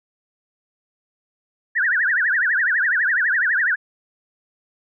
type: tone with vibrato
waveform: sine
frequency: 1670 Hz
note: G#6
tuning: 9 cents sharp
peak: -16 dBFS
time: 1.75-3.76 s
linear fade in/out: 20 ms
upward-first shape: triangle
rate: 12 Hz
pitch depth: 280 cents each way
effects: none